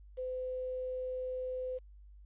sine tone with quantisation, 510 Hz, C5, 44 cents flat, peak -35 dBFS, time 0.17-1.79 s, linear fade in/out 20 ms, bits 10, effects added 50 Hz sine -52 dBFS peak until 2.25 s + resampled to 8000 Hz

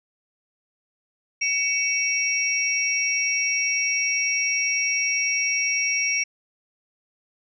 sine tone cluster, 2250 / 2666 / 5620 Hz, C#7 / E7 / F8, +25 / +19 / +10 cents, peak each -23 / -29 / -25 dBFS, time 1.41-6.24 s, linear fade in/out 10 ms, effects none

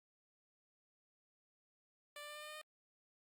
10% pulse tone with pitch steps, 587.3 / 591.4 / 595.5 / 599.6 / 603.8 / 608 / 612.2 Hz, D5 / D5 / D5 / D5 / D5 / D#5 / D#5, 0 / +12 / +24 / +36 / +48 / -40 / -28 cents, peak -40 dBFS, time 2.16-2.615 s, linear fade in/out 2 ms, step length 65 ms, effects Opus 48 kbps

